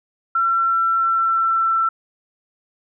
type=tone with pitch glide; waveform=sine; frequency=1354 to 1338.4 Hz; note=E6 to E6; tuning=+46 to +26 cents; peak=-15 dBFS; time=0.35-1.89 s; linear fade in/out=5 ms; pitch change=-20 cents; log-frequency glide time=0.52-1.77 s; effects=none